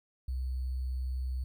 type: tone with sample-and-hold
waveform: sine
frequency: 64.1 Hz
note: C2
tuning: 35 cents flat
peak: -31 dBFS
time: 0.28-1.44 s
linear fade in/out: 5 ms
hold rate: 4410 Hz
effects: none